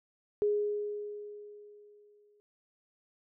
sine tone with exponential decay, 415.2 Hz, G#4, in tune, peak -24 dBFS, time 0.42-2.4 s, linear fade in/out 0 ms, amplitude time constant 430 ms, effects none

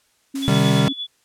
sine tone, 272.3 Hz, C#4, 31 cents flat, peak -23 dBFS, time 0.34-0.93 s, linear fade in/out 10 ms
white high-pass noise, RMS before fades -35 dBFS, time 0.35-0.8 s, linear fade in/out 5 ms, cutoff 180 Hz, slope 48 dB/octave
sine tone with tremolo, 3429 Hz, A7, 45 cents flat, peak -24 dBFS, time 0.42-1.07 s, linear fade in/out 10 ms, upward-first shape sine, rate 8.8 Hz, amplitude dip 70%
square chord, C minor, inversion none, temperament equal with one note detuned, 130.81 / 152.71 / 196 Hz, C3 / Eb3 / G3, 0 / -32 / 0 cents, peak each -20 dBFS, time 0.48-0.88 s, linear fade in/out 0 ms
effects white hiss -62 dBFS RMS until 1.24 s + low-pass 10000 Hz 12 dB/octave

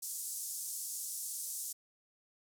white band-pass noise, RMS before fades -41 dBFS, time 0.02-1.73 s, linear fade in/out 10 ms, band 6100 to 12000 Hz, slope 24 dB/octave, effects none

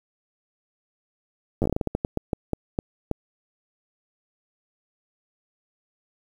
slowing click train, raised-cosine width 2 ms, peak -10 dBFS, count 17, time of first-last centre 1.62-3.113 s, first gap 9 ms, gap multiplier 1.27, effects 8-bit

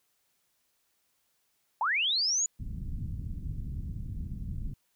sine linear sweep, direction up, 806 to 6970 Hz, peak -25 dBFS, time 1.81-2.46 s, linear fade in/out 2 ms
pink low-pass noise, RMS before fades -36 dBFS, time 2.59-4.74 s, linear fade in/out 10 ms, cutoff 190 Hz, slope 24 dB/octave
effects white hiss -74 dBFS RMS until 4.95 s

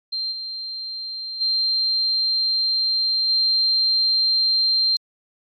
sine tone with level steps, 4161 Hz, C8, 10 cents flat, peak -23 / -28 / -18 / -16 dBFS, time 0.12-4.97 s, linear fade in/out 10 ms, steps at 0.31 / 1.4 / 3.28 s, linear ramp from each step 20 ms, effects AAC 48 kbps

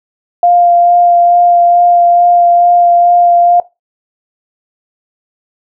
sine tone with vibrato, 698.5 Hz, F5, in tune, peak -4 dBFS, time 0.43-3.6 s, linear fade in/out 2 ms, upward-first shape sine, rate 2.3 Hz, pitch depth 11 cents each way, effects noise-tail reverb RT60 0.2 s tail -17 dB re dry

